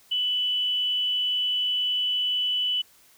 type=tone with amplitude modulation; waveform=sine; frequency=2983 Hz; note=F#7; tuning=13 cents sharp; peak=-21 dBFS; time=0.11-2.82 s; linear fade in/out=10 ms; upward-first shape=sine; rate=276 Hz; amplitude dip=30%; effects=white hiss -57 dBFS RMS until 3.17 s